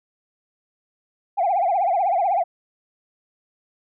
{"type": "tone with vibrato", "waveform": "sine", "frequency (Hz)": 740, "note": "F#5", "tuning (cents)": 0, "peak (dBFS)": -16, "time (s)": [1.37, 2.44], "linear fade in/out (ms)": 20, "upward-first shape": "triangle", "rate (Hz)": 16, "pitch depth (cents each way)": 210, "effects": ["tanh soft clip ceiling -13 dBFS"]}